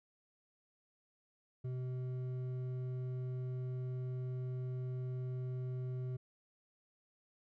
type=tone with hard clipping; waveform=sine; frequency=127.2 Hz; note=C3; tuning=48 cents flat; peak=-39 dBFS; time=1.64-6.17 s; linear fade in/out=10 ms; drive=7 dB; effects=none

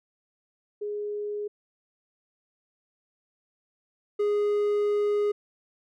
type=tone pair in turn; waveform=sine / triangle; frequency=415.3 / 413.8 Hz; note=G#4 / G#4; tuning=0 / -6 cents; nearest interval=unison; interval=6 cents; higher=first; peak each=-29 / -20 dBFS; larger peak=second; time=0.81-1.48 / 4.19-5.32 s; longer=second; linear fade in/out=10 ms; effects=none

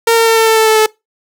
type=tone with pitch steps; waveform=sawtooth; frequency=459.4 / 455.7 / 452 / 448.4 / 444.8 / 441.2 / 437.6 / 434.1 Hz; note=A#4 / A#4 / A4 / A4 / A4 / A4 / A4 / A4; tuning=-25 / -39 / +47 / +33 / +19 / +5 / -9 / -23 cents; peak=-3 dBFS; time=0.07-0.862 s; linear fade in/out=5 ms; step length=99 ms; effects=noise-tail reverb RT60 0.2 s tail -22 dB re dry

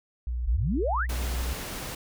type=tone with pitch glide; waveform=sine; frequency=60.4 to 61.78 Hz; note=B1 to B1; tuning=-38 to +1 cents; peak=-27 dBFS; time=0.27-1.53 s; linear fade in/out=0 ms; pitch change=+39 cents; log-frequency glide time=0.75-1.31 s
type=exponential sweep; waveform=sine; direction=up; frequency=32.7 to 2093 Hz; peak=-25 dBFS; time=0.43-1.07 s; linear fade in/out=50 ms
type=noise; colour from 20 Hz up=pink; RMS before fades=-36 dBFS; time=1.09-1.95 s; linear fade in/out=5 ms
effects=none

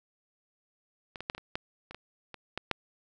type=clicks; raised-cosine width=0.3 ms; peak=-24 / -22 / -14 / -23 / -28 / -16 / -28 / -25 / -26 / -17 / -11 dBFS; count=11; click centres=1.158 / 1.206 / 1.299 / 1.349 / 1.38 / 1.555 / 1.91 / 1.946 / 2.343 / 2.576 / 2.713 s; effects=none

